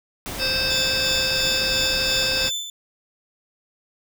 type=noise; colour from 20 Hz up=pink; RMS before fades=-31 dBFS; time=0.26-2.49 s; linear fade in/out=0 ms
type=harmonic tone; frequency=523.3 Hz; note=C5; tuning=in tune; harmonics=1 / 3 / 5 / 7 / 9 / 10; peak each=-30 / -30 / -27 / -29 / -27 / -25 dBFS; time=0.38-2.51 s; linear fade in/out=50 ms
type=tone with tremolo; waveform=30% pulse; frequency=3526 Hz; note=A7; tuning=3 cents sharp; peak=-21 dBFS; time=0.7-2.7 s; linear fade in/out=2 ms; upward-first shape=sine; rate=2.9 Hz; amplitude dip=65%
effects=none